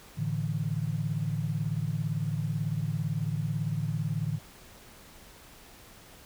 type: chord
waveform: sine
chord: A suspended fourth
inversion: none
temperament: equal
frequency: 110 / 146.83 / 164.81 Hz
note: A2 / D3 / E3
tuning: 0 / 0 / 0 cents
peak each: -33 / -31 / -33 dBFS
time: 0.17-4.39 s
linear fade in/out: 20 ms
effects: pink hiss -52 dBFS RMS until 6.25 s